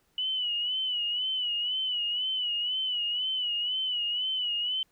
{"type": "tone with vibrato", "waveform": "sine", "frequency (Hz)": 2960, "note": "F#7", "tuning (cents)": 0, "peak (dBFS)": -27, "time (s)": [0.18, 4.83], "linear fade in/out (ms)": 2, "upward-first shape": "sine", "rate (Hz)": 2, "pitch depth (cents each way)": 69, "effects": ["pink hiss -70 dBFS RMS until 4.91 s"]}